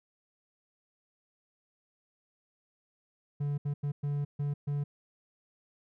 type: tone bursts at uneven times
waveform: triangle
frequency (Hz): 144.1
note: D3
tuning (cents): -33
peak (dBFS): -27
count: 6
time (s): 3.4-3.58 / 3.65-3.74 / 3.83-3.92 / 4.03-4.25 / 4.39-4.54 / 4.67-4.84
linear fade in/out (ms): 10
effects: none